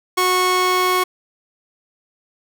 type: tone pair together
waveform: sawtooth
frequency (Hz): 366.7 / 1100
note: F#4 / C#6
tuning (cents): -15 / -14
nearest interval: octave + perfect fifth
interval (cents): 1901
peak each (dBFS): -15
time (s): 0.17-1.04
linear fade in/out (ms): 10
effects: none